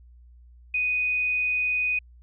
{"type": "tone", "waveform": "sine", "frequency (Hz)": 2489, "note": "D#7", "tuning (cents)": 0, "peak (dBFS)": -22, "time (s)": [0.74, 1.99], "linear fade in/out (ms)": 5, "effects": ["added 60 Hz sine -48 dBFS peak until 2.22 s"]}